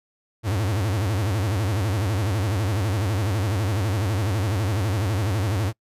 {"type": "tone with vibrato", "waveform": "45% pulse", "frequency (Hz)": 101.6, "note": "G#2", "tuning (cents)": -38, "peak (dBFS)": -21, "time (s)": [0.43, 5.73], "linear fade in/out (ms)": 50, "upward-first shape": "sine", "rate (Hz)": 12, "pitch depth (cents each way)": 210, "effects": ["noise-tail reverb RT60 0.1 s tail -26 dB re dry", "resampled to 32000 Hz"]}